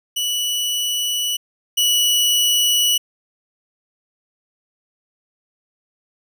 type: tone pair in turn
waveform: sawtooth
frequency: 2952 / 2942 Hz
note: F#7 / F#7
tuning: -5 / -11 cents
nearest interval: unison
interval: 6 cents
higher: first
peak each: -16 / -11 dBFS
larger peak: second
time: 0.16-1.37 / 1.77-2.98 s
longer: neither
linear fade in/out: 10 ms
effects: none